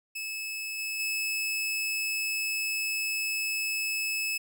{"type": "tone with level steps", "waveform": "sawtooth", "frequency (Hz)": 2600, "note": "E7", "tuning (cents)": -24, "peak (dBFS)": [-30, -28, -25], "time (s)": [0.15, 4.38], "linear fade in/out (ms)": 10, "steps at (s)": [0.78, 0.99], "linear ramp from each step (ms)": 10, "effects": []}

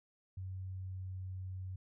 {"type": "tone with pitch glide", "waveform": "sine", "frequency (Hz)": [93.9, 93.36], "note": ["F#2", "F#2"], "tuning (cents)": [26, 16], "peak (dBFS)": -40, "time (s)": [0.37, 1.76], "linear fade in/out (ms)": 5, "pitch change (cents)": -10, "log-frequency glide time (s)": [0.57, 1.19], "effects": []}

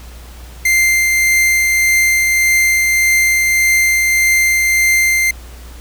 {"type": "tone with tremolo", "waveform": "45% pulse", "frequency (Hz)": 2093, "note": "C7", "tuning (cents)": 0, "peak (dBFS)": -9, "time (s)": [0.65, 5.31], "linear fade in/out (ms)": 5, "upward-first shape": "triangle", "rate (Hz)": 1.7, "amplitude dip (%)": 25, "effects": ["added 60 Hz sine -32 dBFS peak until 5.8 s", "pink hiss -40 dBFS RMS until 5.8 s"]}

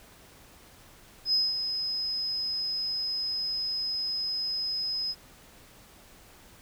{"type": "tone with ADSR envelope", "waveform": "sine", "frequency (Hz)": 5070, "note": "D#8", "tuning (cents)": 32, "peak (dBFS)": -20, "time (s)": [1.25, 5.15], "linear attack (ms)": 81, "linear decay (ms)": 200, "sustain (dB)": -8, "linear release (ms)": 46, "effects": ["tanh soft clip ceiling -16 dBFS", "pink hiss -54 dBFS RMS until 6.61 s"]}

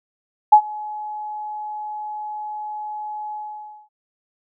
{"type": "tone with ADSR envelope", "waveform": "sine", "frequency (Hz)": 847, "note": "G#5", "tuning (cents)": 34, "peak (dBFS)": -3, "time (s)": [0.52, 3.89], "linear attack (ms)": 10, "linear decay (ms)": 78, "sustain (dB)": -24, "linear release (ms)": 560, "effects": []}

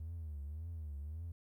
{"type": "tone with vibrato", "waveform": "triangle", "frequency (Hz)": 77.4, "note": "D#2", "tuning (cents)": -9, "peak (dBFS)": -38, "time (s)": [0, 1.32], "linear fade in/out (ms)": 5, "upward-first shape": "triangle", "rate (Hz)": 1.8, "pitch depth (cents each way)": 180, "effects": ["tanh soft clip ceiling -37 dBFS", "13-bit"]}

